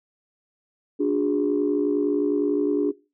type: tone cluster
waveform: sine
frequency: 291.6 / 360 / 411.1 Hz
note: D4 / F#4 / G#4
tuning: -12 / -47 / -18 cents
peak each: -21 / -26 / -24 dBFS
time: 0.99-2.92 s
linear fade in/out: 20 ms
effects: noise-tail reverb RT60 0.3 s tail -21 dB re dry + tanh soft clip ceiling -12 dBFS